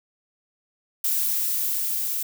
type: noise with level ramp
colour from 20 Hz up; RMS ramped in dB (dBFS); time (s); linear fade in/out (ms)
violet; -23 to -27; 1.04-2.23; 5
effects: none